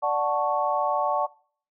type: chord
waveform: sine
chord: D major seventh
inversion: none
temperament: equal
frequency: 587.3 / 740 / 880 / 1108.7 Hz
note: D5 / F#5 / A5 / C#6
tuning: 0 / 0 / 0 / 0 cents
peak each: -27 dBFS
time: 0.02-1.27 s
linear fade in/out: 20 ms
effects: noise-tail reverb RT60 0.5 s tail -22 dB re dry